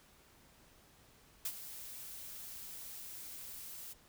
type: noise with ADSR envelope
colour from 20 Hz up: blue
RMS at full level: -36 dBFS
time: 1.45-3.94 s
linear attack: 5 ms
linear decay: 60 ms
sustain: -12 dB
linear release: 20 ms
effects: pink hiss -64 dBFS RMS until 4.08 s